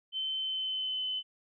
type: tone with pitch glide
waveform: sine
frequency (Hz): 3076 to 3034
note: G7 to F#7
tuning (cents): -33 to +43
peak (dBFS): -31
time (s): 0.12-1.23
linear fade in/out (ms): 50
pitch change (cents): -24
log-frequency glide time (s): 0.37-1.04
effects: none